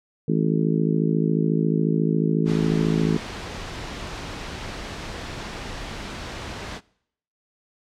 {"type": "harmonic tone", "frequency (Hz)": 54.1, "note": "A1", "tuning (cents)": -29, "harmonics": [3, 4, 5, 6, 7, 8], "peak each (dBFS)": [-22, -24, -26, -28, -29, -30], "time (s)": [0.28, 3.17], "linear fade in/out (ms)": 5}
{"type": "noise", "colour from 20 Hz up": "pink", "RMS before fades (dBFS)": -33, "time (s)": [2.45, 6.81], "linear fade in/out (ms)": 50}
{"effects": ["noise-tail reverb RT60 0.7 s tail -23 dB re dry", "low-pass 5000 Hz 12 dB/octave"]}